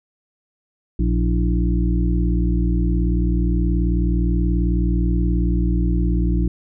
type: harmonic tone with a mistuned harmonic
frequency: 58.7 Hz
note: A#1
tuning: 13 cents sharp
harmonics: 1 / 2 / 3 / 5 / 6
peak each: -17 / -26 / -23 / -27 / -28 dBFS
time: 0.99-6.48 s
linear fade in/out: 5 ms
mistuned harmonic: 6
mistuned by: -93 cents
effects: none